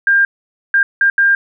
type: tone bursts at uneven times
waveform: sine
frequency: 1600 Hz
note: G6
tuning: 35 cents sharp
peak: -8 dBFS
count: 4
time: 0.07-0.25 / 0.74-0.83 / 1.01-1.1 / 1.18-1.35 s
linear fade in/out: 2 ms
effects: none